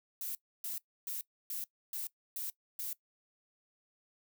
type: noise bursts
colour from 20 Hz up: violet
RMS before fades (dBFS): -39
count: 7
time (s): 0.21-2.93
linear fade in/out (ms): 2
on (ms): 140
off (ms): 290
effects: noise-tail reverb RT60 0.1 s tail -20 dB re dry